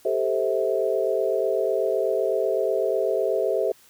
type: chord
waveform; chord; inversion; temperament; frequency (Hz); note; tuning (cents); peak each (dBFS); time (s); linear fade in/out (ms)
sine; A minor seventh; third; equal with one note detuned; 392 / 440 / 523.3 / 648.7; G4 / A4 / C5 / E5; 0 / 0 / 0 / -28; -26; 0.05-3.72; 5
effects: white hiss -55 dBFS RMS until 3.89 s